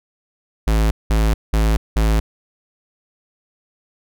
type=tone bursts; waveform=square; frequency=54.2 Hz; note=A1; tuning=25 cents flat; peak=-14 dBFS; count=4; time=0.67-2.2 s; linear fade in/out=5 ms; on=240 ms; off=190 ms; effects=none